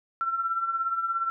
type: tone with tremolo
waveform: sine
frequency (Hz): 1351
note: E6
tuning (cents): +42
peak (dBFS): -22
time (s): 0.21-1.3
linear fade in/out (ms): 0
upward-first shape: triangle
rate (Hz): 17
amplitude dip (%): 70
effects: none